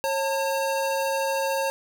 square tone pair together, 543.3 / 901 Hz, C#5 / A5, -35 / +41 cents, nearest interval major sixth, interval 876 cents, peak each -26 / -28 dBFS, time 0.04-1.7 s, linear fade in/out 0 ms, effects none

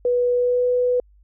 sine tone with pitch glide, 489.8 to 494.9 Hz, B4 to B4, -14 to +4 cents, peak -16 dBFS, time 0.05-1 s, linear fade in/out 2 ms, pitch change +18 cents, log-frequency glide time 0.33-0.65 s, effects added 50 Hz sine -50 dBFS peak until 1.23 s

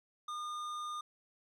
triangle tone with tanh clipping, 1215 Hz, D#6, 42 cents flat, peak -40 dBFS, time 0.28-1.01 s, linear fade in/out 5 ms, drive 17 dB, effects none

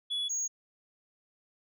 sine tone pair in turn, 3398 / 6625 Hz, G#7 / G#8, +39 / -5 cents, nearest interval octave, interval 1156 cents, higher second, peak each -27 dBFS, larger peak neither, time 0.1-0.29 / 0.29-0.48 s, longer neither, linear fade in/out 20 ms, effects tanh soft clip ceiling -29 dBFS

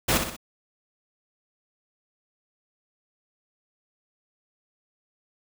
pink noise with echo, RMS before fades -22 dBFS, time 0.08-0.18 s, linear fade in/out 10 ms, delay 62 ms, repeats 3, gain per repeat -6 dB, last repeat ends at 0.366 s, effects none

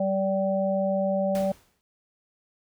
harmonic tone, 193.2 Hz, G3, 25 cents flat, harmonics 1 / 3 / 4, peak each -27 / -24 / -33 dBFS, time 0-1.52 s, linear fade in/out 5 ms
pink noise with exponential decay, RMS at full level -37 dBFS, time 1.35-1.81 s, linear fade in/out 0 ms, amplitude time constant 100 ms
effects none

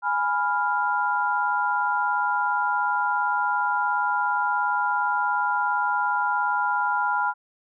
sine chord, F diminished, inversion first, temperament equal, 830.6 / 987.8 / 1396.9 Hz, Ab5 / Cb6 / F6, 0 / 0 / 0 cents, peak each -26 / -25 / -25 dBFS, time 0.02-7.34 s, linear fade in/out 50 ms, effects none

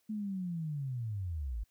sine linear sweep, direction down, 219.1 to 49 Hz, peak -34 dBFS, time 0.09-1.64 s, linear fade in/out 10 ms, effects white hiss -75 dBFS RMS until 1.7 s

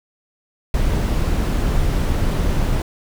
brown noise, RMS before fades -18 dBFS, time 0.74-2.82 s, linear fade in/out 2 ms, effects none

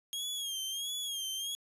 sawtooth tone with vibrato, 3257 Hz, G#7, 34 cents flat, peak -32 dBFS, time 0.13-1.55 s, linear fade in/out 0 ms, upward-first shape sine, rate 1.5 Hz, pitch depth 80 cents each way, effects resampled to 32000 Hz

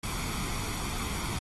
pink noise with comb filter, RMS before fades -34 dBFS, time 0.03-1.39 s, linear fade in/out 5 ms, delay 0.88 ms, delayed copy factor +0.55, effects AAC 32 kbps

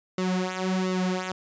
sawtooth tone with flanger, 185.4 Hz, F#3, 4 cents sharp, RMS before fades -27 dBFS, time 0.18-1.32 s, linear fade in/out 2 ms, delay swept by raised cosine 1.2 to 5.2 ms, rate 1.4 Hz, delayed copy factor -0.8, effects resampled to 16000 Hz

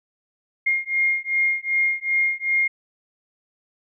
sine beating tone pair, 2129 / 2131.6 Hz, C7 / C7, +30 / +32 cents, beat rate 2.6 Hz, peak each -22 dBFS, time 0.66-2.68 s, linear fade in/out 10 ms, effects none

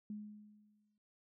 sine tone with exponential decay, 210 Hz, G#3, 19 cents sharp, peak -40 dBFS, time 0.1-0.98 s, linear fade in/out 2 ms, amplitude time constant 190 ms, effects none

